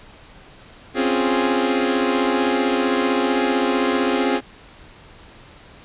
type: chord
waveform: sawtooth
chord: Db major seventh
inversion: third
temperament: equal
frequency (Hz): 261.6 / 277.2 / 349.2 / 415.3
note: C4 / Db4 / F4 / Ab4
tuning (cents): 0 / 0 / 0 / 0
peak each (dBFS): -17 / -21 / -20 / -19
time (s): 0.94-4.41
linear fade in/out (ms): 50
effects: pink hiss -45 dBFS RMS until 5.84 s + resampled to 8000 Hz